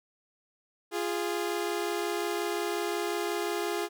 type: tone pair together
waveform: sawtooth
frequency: 346.9 / 412.5 Hz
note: F4 / G#4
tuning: -12 / -12 cents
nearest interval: minor third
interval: 300 cents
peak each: -28 dBFS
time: 0.91-3.89 s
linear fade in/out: 50 ms
effects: none